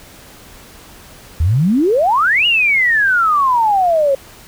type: exponential two-way sweep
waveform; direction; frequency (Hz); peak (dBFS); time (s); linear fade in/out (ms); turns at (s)
sine; up then down; 73.42 to 2922 to 532; -10; 1.4-4.15; 5; 2.46
effects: pink hiss -40 dBFS RMS until 4.47 s